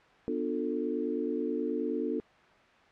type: chord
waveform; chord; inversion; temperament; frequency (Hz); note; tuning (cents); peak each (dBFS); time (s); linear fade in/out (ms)
sine; B half-diminished seventh; none; just; 246.9 / 296.3 / 355.6 / 444.5; B3 / D4 / F4 / A4; 0 / +15 / +31 / +18; -35 / -34 / -36 / -34; 0.28-2.2; 0
effects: white hiss -58 dBFS RMS until 2.91 s + low-pass 2000 Hz 12 dB/octave